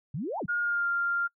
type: exponential two-way sweep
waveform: sine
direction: up then down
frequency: 123 to 951 to 129.3 Hz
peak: -30 dBFS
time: 0.14-0.46 s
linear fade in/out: 5 ms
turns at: 0.39 s
type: tone with pitch glide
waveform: sine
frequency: 1426 to 1394.2 Hz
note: F6 to F6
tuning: +36 to -3 cents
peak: -25 dBFS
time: 0.48-1.28 s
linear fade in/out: 20 ms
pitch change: -39 cents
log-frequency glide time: 0.6-0.87 s
effects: noise-tail reverb RT60 0.1 s tail -25 dB re dry